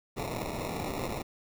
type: noise with sample-and-hold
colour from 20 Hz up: blue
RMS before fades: -35 dBFS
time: 0.16-1.23 s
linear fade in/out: 20 ms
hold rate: 1575 Hz
effects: none